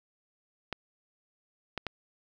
clicks, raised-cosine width 0.3 ms, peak -17 dBFS, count 3, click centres 0.727 / 1.777 / 1.867 s, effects none

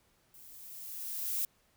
violet noise with level ramp, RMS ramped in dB -55 to -32 dBFS, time 0.34-1.45 s, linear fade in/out 2 ms, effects pink hiss -70 dBFS RMS until 1.76 s

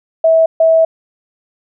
sine tone bursts at uneven times, 650 Hz, E5, 24 cents flat, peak -6 dBFS, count 2, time 0.24-0.46 / 0.6-0.85 s, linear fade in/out 5 ms, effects none

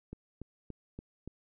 click train, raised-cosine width 3 ms, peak -29 dBFS, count 5, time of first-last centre 0.13-1.276 s, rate 3.49 Hz, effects none

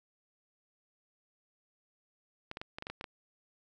clicks, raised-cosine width 0.3 ms, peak -24 dBFS, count 9, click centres 2.514 / 2.571 / 2.615 / 2.785 / 2.824 / 2.869 / 2.9 / 3.011 / 3.042 s, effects none

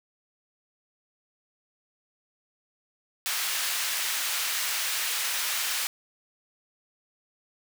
pink high-pass noise, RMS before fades -29 dBFS, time 3.26-5.87 s, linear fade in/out 0 ms, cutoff 1700 Hz, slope 12 dB/octave, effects none

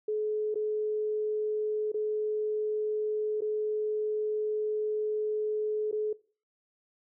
sine tone with dropouts, 426.9 Hz, G#4, 48 cents sharp, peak -27 dBFS, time 0.08-6.13 s, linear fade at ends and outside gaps 5 ms, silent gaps 0.544-0.555 / 1.919-1.942 / 3.408-3.418 / 5.914-5.926 s, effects noise-tail reverb RT60 0.4 s tail -20 dB re dry

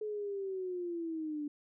sine linear sweep, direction down, 430 to 290.3 Hz, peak -35 dBFS, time 0.01-1.48 s, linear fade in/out 5 ms, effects none

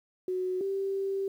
sine tone pair in turn, 368.8 / 390.4 Hz, F#4 / G4, -6 / -7 cents, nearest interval minor second, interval 99 cents, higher second, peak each -28 dBFS, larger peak neither, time 0.28-0.61 / 0.61-1.28 s, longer second, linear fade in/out 2 ms, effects 10-bit

